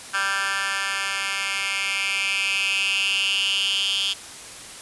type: tone with high-pass filter sweep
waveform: 10% pulse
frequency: 196 Hz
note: G3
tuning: in tune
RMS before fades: -24 dBFS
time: 0.13-4.14 s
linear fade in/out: 20 ms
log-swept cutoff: 1600 to 3300 Hz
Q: 5.9
effects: white hiss -39 dBFS RMS until 4.81 s + resampled to 24000 Hz